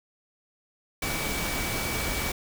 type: tone in noise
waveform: sine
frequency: 2285 Hz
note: D7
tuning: 48 cents flat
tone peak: -35 dBFS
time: 1.02-2.32 s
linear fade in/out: 5 ms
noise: pink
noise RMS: -30 dBFS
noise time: 1.02-2.32 s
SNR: -8 dB
effects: none